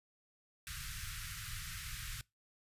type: band-stop noise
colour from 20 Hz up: pink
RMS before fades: -44 dBFS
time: 0.67-2.21 s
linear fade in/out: 0 ms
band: 150 to 1300 Hz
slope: 48 dB/octave
effects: noise-tail reverb RT60 0.2 s tail -22 dB re dry + resampled to 32000 Hz